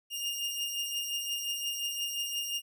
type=beating tone pair; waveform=sawtooth; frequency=2824 / 2829.7 Hz; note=F7 / F7; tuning=+19 / +22 cents; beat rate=5.7 Hz; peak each=-30 / -36 dBFS; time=0.1-2.62 s; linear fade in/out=50 ms; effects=none